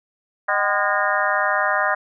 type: harmonic tone with a mistuned harmonic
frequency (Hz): 204.5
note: G#3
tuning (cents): -26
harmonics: 3 / 4 / 5 / 6 / 7 / 8 / 9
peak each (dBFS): -25 / -25 / -25 / -25 / -25 / -25 / -25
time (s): 0.48-1.95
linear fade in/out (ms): 10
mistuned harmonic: 4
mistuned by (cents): -110
effects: none